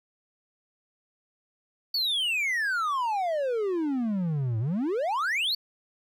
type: exponential two-way sweep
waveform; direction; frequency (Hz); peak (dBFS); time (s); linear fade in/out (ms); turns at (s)
triangle; down then up; 4581 to 106.6 to 4581; -23; 1.94-5.55; 5; 4.59
effects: none

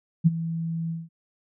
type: tone with ADSR envelope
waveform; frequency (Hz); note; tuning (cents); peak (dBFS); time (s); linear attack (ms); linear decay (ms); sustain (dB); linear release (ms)
sine; 164.81; E3; 0; -11; 0.24-1.09; 26; 27; -15; 190
effects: none

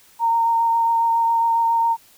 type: tone with vibrato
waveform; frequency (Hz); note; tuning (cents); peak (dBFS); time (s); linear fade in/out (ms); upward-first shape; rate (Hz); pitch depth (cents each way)
sine; 921; A#5; -21; -15; 0.19-1.97; 50; triangle; 7.3; 15
effects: white hiss -52 dBFS RMS until 2.17 s

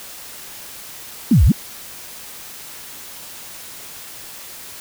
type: exponential two-way sweep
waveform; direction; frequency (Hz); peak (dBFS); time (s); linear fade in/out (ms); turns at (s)
sine; down then up; 279.8 to 51.91 to 279.8; -8; 1.31-1.52; 5; 1.45
effects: white hiss -36 dBFS RMS until 4.8 s

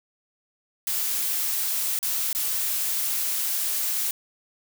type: noise with dropouts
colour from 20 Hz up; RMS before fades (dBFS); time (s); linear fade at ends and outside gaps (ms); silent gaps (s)
blue; -26; 0.87-4.11; 2; 1.99-2.028 / 2.33-2.349
effects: none

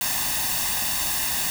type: noise with comb filter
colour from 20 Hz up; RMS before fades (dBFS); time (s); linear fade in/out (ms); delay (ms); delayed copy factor
white; -25; 0.01-1.5; 0; 1.1; +0.7
effects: none

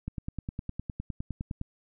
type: click train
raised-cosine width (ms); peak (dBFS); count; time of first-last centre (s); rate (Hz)
5; -21; 16; 0.08-1.614; 9.78
effects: none

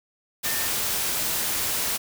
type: tone in noise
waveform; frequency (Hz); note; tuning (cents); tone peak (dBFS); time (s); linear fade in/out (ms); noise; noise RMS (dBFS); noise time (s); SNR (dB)
sine; 1800; A6; +39; -34; 0.44-0.68; 20; white; -26; 0.43-1.98; -11
effects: none

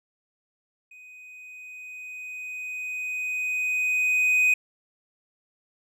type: tone with level ramp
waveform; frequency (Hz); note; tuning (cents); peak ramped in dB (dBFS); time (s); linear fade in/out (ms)
triangle; 2500; D#7; +8; -44 to -15; 0.91-4.54; 5
effects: none

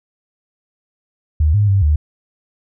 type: tone with pitch steps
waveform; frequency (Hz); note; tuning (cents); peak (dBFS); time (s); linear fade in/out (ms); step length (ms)
sine; 76.6 / 103.8 / 98.3 / 75.2; D#2 / G#2 / G2 / D2; -27 / 0 / +5 / +42; -10; 1.4-1.96; 5; 140
effects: none

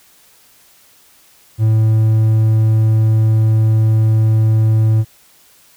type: tone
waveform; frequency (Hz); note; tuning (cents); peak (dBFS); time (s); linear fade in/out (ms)
triangle; 110; A2; 0; -7; 1.58-5.05; 50
effects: white hiss -49 dBFS RMS until 5.76 s

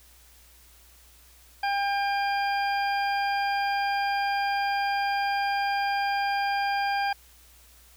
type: harmonic tone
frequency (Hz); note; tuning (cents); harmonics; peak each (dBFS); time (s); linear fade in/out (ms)
800; G5; +35; 1 / 2 / 3 / 4 / 6; -25 / -31 / -35 / -41 / -38; 1.63-7.13; 5
effects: added 60 Hz sine -56 dBFS peak until 7.96 s + white hiss -56 dBFS RMS until 7.96 s

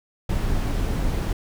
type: noise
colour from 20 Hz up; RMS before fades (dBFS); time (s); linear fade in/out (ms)
brown; -23; 0.29-1.33; 5
effects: none

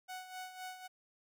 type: tone with tremolo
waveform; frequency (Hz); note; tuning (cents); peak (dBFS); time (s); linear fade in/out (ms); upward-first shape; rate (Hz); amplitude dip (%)
sawtooth; 741; F#5; +2; -38; 0.08-0.88; 20; sine; 3.9; 65
effects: none

